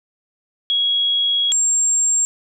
sine tone pair in turn, 3319 / 7451 Hz, G#7 / A#8, -2 / -2 cents, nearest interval octave + major second, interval 1400 cents, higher second, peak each -15 / -14 dBFS, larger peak second, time 0.7-1.52 / 1.52-2.25 s, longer first, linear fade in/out 0 ms, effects none

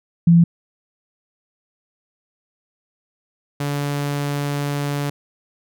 sine / sawtooth tone pair in turn, 169.4 / 143.6 Hz, E3 / D3, +48 / -39 cents, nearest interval minor third, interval 287 cents, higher first, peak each -8 / -17 dBFS, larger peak first, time 0.27-0.44 / 3.6-5.1 s, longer second, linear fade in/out 5 ms, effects none

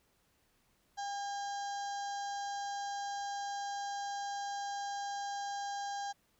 harmonic tone with a mistuned harmonic, 803 Hz, G5, 41 cents sharp, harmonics 1 / 2 / 4 / 5 / 6 / 7 / 8 / 9, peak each -37 / -47 / -53 / -54 / -54 / -53 / -53 / -58 dBFS, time 0.97-6.13 s, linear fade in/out 20 ms, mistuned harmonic 2, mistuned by +17 cents, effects pink hiss -73 dBFS RMS until 6.39 s

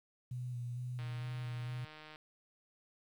sine tone with vibrato, 122.6 Hz, B2, 12 cents flat, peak -38 dBFS, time 0.31-1.85 s, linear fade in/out 5 ms, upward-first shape square, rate 2.2 Hz, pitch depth 23 cents each way
click train, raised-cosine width 0.3 ms, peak -36 dBFS, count 181, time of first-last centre 0.99-2.159 s, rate 154 Hz
effects 11-bit

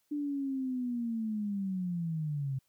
sine linear sweep, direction down, 296.4 to 130.81 Hz, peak -31 dBFS, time 0.11-2.59 s, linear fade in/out 10 ms, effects white hiss -75 dBFS RMS until 2.68 s

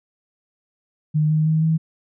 sine tone with pitch steps, 153 / 155.4 / 157.85 / 160.33 Hz, D#3 / D#3 / D#3 / E3, -29 / -2 / +25 / -48 cents, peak -15 dBFS, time 1.14-1.78 s, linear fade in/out 20 ms, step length 160 ms, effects none

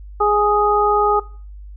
harmonic tone, 415.6 Hz, G#4, 1 cent sharp, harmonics 1 / 2 / 3, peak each -17 / -17 / -17 dBFS, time 0.2-1.2 s, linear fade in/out 10 ms, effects noise-tail reverb RT60 0.4 s tail -20 dB re dry + added 50 Hz sine -33 dBFS peak until 1.76 s

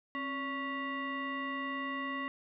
sine tone with frequency modulation, 1111 Hz, C#6, 4 cents sharp, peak -34 dBFS, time 0.15-2.28 s, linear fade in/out 0 ms, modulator 842 Hz, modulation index 1.4, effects none

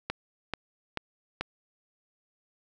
click train, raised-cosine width 0.3 ms, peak -14 dBFS, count 4, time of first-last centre 0.1-1.41 s, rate 2.29 Hz, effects none

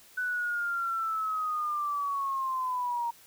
sine linear sweep, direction down, 1500 to 932.3 Hz, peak -28 dBFS, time 0.17-3.11 s, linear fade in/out 10 ms, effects white hiss -56 dBFS RMS until 3.26 s

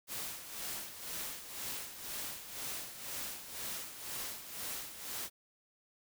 white noise with tremolo, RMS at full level -40 dBFS, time 0.07-5.3 s, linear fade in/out 50 ms, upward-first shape sine, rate 2 Hz, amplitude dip 65%, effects none

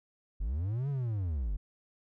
triangle linear two-way sweep, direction up then down, 41.36 to 144.5 to 41.36 Hz, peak -28 dBFS, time 0.4-1.57 s, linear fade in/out 10 ms, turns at 0.89 s, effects none

